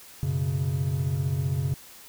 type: chord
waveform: triangle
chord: F# suspended fourth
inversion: none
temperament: just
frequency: 92.5 / 123.33 / 138.75 Hz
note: F#2 / B2 / C#3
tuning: 0 / -2 / +2 cents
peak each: -28 / -29 / -24 dBFS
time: 0.23-1.74 s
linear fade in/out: 0 ms
effects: white hiss -48 dBFS RMS until 2.08 s